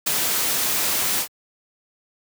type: noise with ADSR envelope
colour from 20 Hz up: white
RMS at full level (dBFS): -19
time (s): 0.06-1.28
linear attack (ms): 14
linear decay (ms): 8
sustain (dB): -3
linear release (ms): 88
effects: high-pass 100 Hz 12 dB/octave